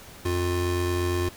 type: tone pair together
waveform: square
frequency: 88.55 / 354.2 Hz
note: F2 / F4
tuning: +24 / +24 cents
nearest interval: 2 octaves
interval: 2400 cents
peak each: -27 dBFS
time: 0.25-1.29 s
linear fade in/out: 5 ms
effects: pink hiss -46 dBFS RMS until 1.36 s